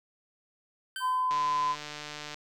25% pulse tone with exponential decay, 1549 Hz, G6, 21 cents flat, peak -29 dBFS, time 0.96-1.47 s, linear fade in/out 1 ms, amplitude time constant 110 ms
sine tone, 1016 Hz, B5, 49 cents sharp, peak -25 dBFS, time 1-1.76 s, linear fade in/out 50 ms
click train, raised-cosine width 0.2 ms, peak -22 dBFS, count 155, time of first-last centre 1.31-2.344 s, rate 149 Hz
effects none

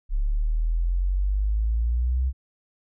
sine exponential sweep, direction up, 34.38 to 66 Hz, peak -20 dBFS, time 0.09-2.33 s, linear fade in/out 50 ms, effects none

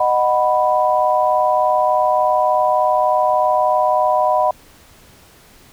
sine chord, B major, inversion first, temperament just, 617.4 / 740.8 / 987.8 Hz, D#5 / F#5 / B5, -14 / +2 / 0 cents, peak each -17 dBFS, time 0-4.51 s, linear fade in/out 5 ms, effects pink hiss -47 dBFS RMS until 5.72 s

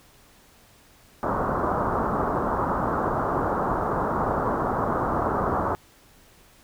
white low-pass noise, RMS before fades -25 dBFS, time 1.23-5.75 s, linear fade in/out 0 ms, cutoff 1300 Hz, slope 48 dB/octave, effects pink hiss -55 dBFS RMS until 6.63 s

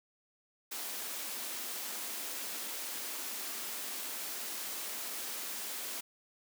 white high-pass noise, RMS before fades -40 dBFS, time 0.71-6.01 s, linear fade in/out 10 ms, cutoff 200 Hz, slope 96 dB/octave, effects none

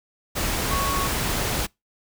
sine tone in noise, 1108.7 Hz, C#6, in tune, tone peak -25 dBFS, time 0.7-1.08 s, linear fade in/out 20 ms, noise pink, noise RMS -25 dBFS, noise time 0.35-1.67 s, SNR -3 dB, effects noise-tail reverb RT60 0.2 s tail -25 dB re dry

